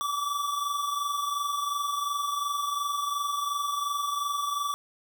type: tone pair together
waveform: square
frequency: 1151.9 / 1174.7 Hz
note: D6 / D6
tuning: -34 / 0 cents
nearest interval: unison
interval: 34 cents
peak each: -29 / -36 dBFS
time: 0.01-4.74 s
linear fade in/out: 0 ms
effects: none